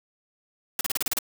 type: noise bursts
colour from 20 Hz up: white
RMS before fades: -26 dBFS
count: 8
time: 0.79-1.188 s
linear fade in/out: 2 ms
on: 20 ms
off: 34 ms
effects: none